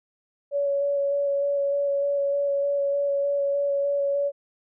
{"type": "tone with vibrato", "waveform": "sine", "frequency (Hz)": 564, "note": "C#5", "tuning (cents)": 30, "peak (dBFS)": -21, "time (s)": [0.51, 4.32], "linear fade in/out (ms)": 50, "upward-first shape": "square", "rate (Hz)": 3.3, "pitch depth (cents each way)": 10, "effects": []}